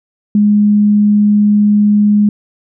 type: tone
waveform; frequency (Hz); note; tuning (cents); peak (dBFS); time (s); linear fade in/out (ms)
sine; 207.7; G#3; 0; -6; 0.35-2.29; 2
effects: none